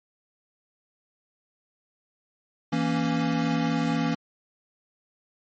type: chord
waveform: square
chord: A# diminished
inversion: second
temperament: equal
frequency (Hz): 164.81 / 233.1 / 277.2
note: E3 / A#3 / C#4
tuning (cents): 0 / 0 / 0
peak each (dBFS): -28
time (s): 2.72-4.15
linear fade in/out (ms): 10
effects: low-pass 5000 Hz 12 dB/octave + MP3 32 kbps